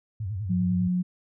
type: tone with vibrato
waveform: sine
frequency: 100.3 Hz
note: G2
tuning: 40 cents sharp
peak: -28 dBFS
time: 0.2-0.88 s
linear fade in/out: 5 ms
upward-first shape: sine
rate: 10 Hz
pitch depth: 190 cents each way
type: tone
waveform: sine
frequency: 180.3 Hz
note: F#3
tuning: 45 cents flat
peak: -22 dBFS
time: 0.49-1.03 s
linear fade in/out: 20 ms
effects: none